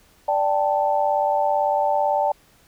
sine chord, D suspended fourth, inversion none, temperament just, 587.3 / 783.1 / 881 Hz, D5 / G5 / A5, 0 / -2 / +2 cents, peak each -22 dBFS, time 0.28-2.32 s, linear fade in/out 5 ms, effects pink hiss -56 dBFS RMS until 2.67 s

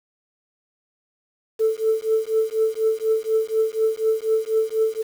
sine tone with tremolo, 441.5 Hz, A4, 6 cents sharp, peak -13 dBFS, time 1.59-5.03 s, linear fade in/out 20 ms, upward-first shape triangle, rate 4.1 Hz, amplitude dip 100%, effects tanh soft clip ceiling -11 dBFS + 7-bit

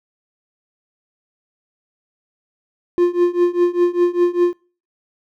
triangle tone with tremolo, 351.4 Hz, F4, 11 cents sharp, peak -7 dBFS, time 2.98-4.53 s, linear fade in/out 0 ms, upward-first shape triangle, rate 5 Hz, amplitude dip 95%, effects noise-tail reverb RT60 0.4 s tail -22 dB re dry

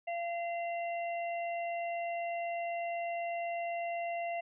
harmonic tone, 686 Hz, F5, 31 cents flat, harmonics 1 / 3 / 4, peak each -34 / -44 / -46 dBFS, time 0.07-4.41 s, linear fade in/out 10 ms, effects none

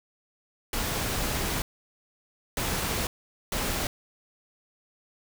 pink noise bursts at uneven times, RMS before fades -29 dBFS, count 3, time 0.73-1.62 / 2.57-3.07 / 3.52-3.87 s, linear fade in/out 2 ms, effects none

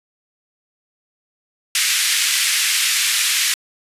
pink band-pass noise, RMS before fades -18 dBFS, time 1.75-3.54 s, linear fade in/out 2 ms, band 1900 to 12000 Hz, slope 24 dB/octave, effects resampled to 32000 Hz

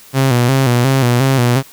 sawtooth tone with vibrato, 127.7 Hz, C3, 42 cents flat, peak -6 dBFS, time 0.13-1.63 s, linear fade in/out 50 ms, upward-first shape square, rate 2.8 Hz, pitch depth 87 cents each way, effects white hiss -41 dBFS RMS until 1.72 s

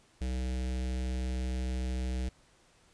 square tone with notch filter, 63.3 Hz, B1, 43 cents sharp, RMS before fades -33 dBFS, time 0.21-2.29 s, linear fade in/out 5 ms, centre 1100 Hz, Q 0.94, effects pink hiss -64 dBFS RMS until 2.93 s + resampled to 22050 Hz

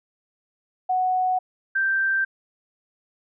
sine tone pair in turn, 740 / 1568 Hz, F#5 / G6, 0 / 0 cents, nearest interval octave + minor second, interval 1300 cents, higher second, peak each -19 dBFS, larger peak neither, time 0.89-1.39 / 1.75-2.25 s, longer neither, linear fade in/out 10 ms, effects none

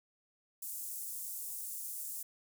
pink high-pass noise, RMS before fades -42 dBFS, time 0.62-2.23 s, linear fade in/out 5 ms, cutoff 8200 Hz, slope 24 dB/octave, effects none

